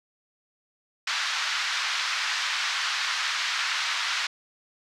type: band-pass noise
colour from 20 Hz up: pink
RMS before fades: -28 dBFS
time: 1.07-4.27 s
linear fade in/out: 5 ms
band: 1200 to 5500 Hz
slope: 24 dB/octave
effects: none